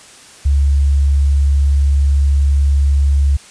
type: tone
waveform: sine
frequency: 70.2 Hz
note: C#2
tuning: 22 cents sharp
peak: -9 dBFS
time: 0.45-3.37 s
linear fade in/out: 10 ms
effects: white hiss -40 dBFS RMS until 3.5 s + resampled to 22050 Hz